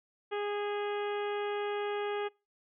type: harmonic tone with a mistuned harmonic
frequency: 411.5 Hz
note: G#4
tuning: 16 cents flat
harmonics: 1 / 2 / 3 / 4 / 5 / 6 / 7 / 8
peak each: -33 / -39 / -43 / -45 / -47 / -49 / -50 / -51 dBFS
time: 0.31-2.29 s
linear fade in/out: 20 ms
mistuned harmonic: 6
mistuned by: +18 cents
effects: noise-tail reverb RT60 0.3 s tail -26 dB re dry